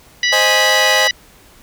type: harmonic tone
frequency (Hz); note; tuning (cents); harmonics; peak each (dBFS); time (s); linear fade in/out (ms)
980; B5; -14; 2 / 3 / 4 / 5 / 6; -15 / -19 / -21 / -23 / -25; 0.23-1.11; 2
type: chord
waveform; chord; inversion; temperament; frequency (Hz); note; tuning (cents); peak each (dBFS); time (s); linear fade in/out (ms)
sawtooth; Ab major; first; equal; 523.3 / 622.3 / 830.6; C5 / Eb5 / Ab5; 0 / 0 / 0; -15; 0.32-1.08; 10
effects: pink hiss -46 dBFS RMS until 1.62 s